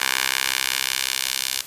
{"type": "tone with high-pass filter sweep", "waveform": "10% pulse", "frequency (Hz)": 65.41, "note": "C2", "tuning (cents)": 0, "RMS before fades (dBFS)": -24, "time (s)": [0, 1.62], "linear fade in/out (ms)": 5, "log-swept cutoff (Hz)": [1700, 3700], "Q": 0.91, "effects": ["white hiss -39 dBFS RMS until 1.66 s", "resampled to 32000 Hz"]}